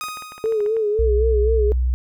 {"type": "tone with exponential decay", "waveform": "sawtooth", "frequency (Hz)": 1248, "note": "D#6", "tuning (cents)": 5, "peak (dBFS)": -21, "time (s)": [0.01, 1.03], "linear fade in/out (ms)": 0, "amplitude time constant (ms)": 220}
{"type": "clicks", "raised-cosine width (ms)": 0.5, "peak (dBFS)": -24, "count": 11, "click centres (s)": [0.038, 0.085, 0.172, 0.223, 0.321, 0.38, 0.458, 0.523, 0.605, 0.662, 0.767]}
{"type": "tone with vibrato", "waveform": "sine", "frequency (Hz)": 431.4, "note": "A4", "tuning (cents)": -34, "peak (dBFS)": -17, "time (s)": [0.44, 1.72], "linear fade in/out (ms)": 0, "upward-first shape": "sine", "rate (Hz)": 3.9, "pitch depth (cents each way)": 78}
{"type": "tone with pitch glide", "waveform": "sine", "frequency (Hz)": [61.74, 62.17], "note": ["B1", "B1"], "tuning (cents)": [0, 12], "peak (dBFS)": -16, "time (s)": [0.99, 1.94], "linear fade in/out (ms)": 0, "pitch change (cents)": 12, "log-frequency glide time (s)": [1.17, 1.82]}
{"effects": []}